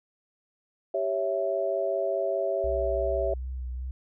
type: chord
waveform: sine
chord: C# diminished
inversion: second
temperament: equal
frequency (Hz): 392 / 554.4 / 659.3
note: G4 / C#5 / E5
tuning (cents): 0 / 0 / 0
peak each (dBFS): -31 / -29 / -28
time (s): 0.94-3.34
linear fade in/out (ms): 5
type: tone with vibrato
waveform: sine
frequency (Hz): 63.3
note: B1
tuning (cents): +43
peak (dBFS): -31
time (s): 2.64-3.91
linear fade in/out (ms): 0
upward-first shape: sine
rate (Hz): 2.6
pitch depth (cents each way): 35
effects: none